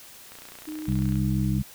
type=click train; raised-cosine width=0.3 ms; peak=-28 dBFS; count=26; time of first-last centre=0.32-1.156 s; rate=29.9 Hz
type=tone with vibrato; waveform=sine; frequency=306.8 Hz; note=D#4; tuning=24 cents flat; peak=-32 dBFS; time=0.67-1.59 s; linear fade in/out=10 ms; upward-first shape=sine; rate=1.7 Hz; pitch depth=12 cents each way
type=harmonic tone; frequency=65.9 Hz; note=C2; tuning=13 cents sharp; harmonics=1 / 2 / 3; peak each=-29 / -25 / -26 dBFS; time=0.87-1.63 s; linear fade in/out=20 ms
effects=white hiss -47 dBFS RMS until 1.74 s